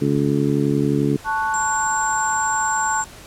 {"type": "harmonic tone", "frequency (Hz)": 71.4, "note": "D2", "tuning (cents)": -48, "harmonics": [2, 3, 4, 5, 6], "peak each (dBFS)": [-21, -24, -20, -25, -25], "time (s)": [0.01, 1.17], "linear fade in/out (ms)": 10}
{"type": "chord", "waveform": "sine", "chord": "F# minor", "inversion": "first", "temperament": "equal", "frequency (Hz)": [880, 1108.7, 1480], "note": ["A5", "C#6", "F#6"], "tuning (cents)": [0, 0, 0], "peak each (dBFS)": [-21, -26, -24], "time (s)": [1.24, 3.05], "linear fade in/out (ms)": 50}
{"type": "tone", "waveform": "sine", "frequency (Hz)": 7410, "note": "A#8", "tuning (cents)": -11, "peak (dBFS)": -24, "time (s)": [1.54, 3.04], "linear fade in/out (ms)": 0}
{"effects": ["pink hiss -41 dBFS RMS until 3.26 s", "low-pass 12000 Hz 12 dB/octave"]}